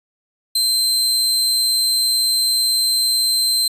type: tone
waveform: sawtooth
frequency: 4111 Hz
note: C8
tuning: 31 cents flat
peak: -12 dBFS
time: 0.55-3.68 s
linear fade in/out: 5 ms
effects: resampled to 32000 Hz